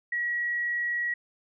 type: tone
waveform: sine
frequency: 1916 Hz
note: A#6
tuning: 47 cents sharp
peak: -26 dBFS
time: 0.12-1.14 s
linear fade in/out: 5 ms
effects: none